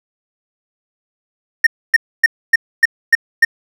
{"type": "tone bursts", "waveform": "triangle", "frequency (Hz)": 1835, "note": "A#6", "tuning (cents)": -28, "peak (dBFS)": -3, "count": 7, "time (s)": [1.64, 3.449], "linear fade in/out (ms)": 5, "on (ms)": 27, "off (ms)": 270, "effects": []}